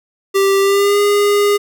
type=tone with pitch glide; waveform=square; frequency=392 to 409.1 Hz; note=G4 to G#4; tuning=0 to -26 cents; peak=-11 dBFS; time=0.34-1.58 s; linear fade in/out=20 ms; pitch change=+74 cents; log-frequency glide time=0.6-0.99 s; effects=none